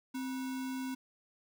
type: tone with sample-and-hold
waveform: sine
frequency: 261.1 Hz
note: C4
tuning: 3 cents flat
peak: -35 dBFS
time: 0.14-0.95 s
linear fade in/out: 10 ms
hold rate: 1225 Hz
effects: none